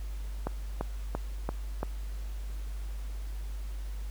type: click train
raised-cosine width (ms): 1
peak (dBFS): -17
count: 5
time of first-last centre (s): 0.47-1.831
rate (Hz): 2.94
effects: added 50 Hz sine -34 dBFS peak until 4.1 s + pink hiss -54 dBFS RMS until 4.1 s